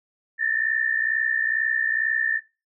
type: tone pair together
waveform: sine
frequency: 1760 / 1822.2 Hz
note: A6 / A#6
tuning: 0 / -40 cents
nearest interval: minor second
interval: 60 cents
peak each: -23 / -23 dBFS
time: 0.38-2.41 s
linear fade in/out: 50 ms
effects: noise-tail reverb RT60 0.3 s tail -20 dB re dry